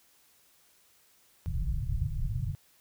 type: low-pass noise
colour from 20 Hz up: pink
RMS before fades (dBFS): -31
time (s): 1.46-2.55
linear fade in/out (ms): 0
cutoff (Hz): 160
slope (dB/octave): 96
effects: white hiss -64 dBFS RMS until 2.8 s